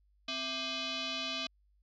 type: tone with frequency modulation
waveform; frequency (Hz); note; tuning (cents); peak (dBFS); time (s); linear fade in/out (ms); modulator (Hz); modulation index
sine; 261.6; C4; 0; -34; 0.28-1.47; 5; 922; 4.7
effects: added 50 Hz sine -66 dBFS peak until 1.82 s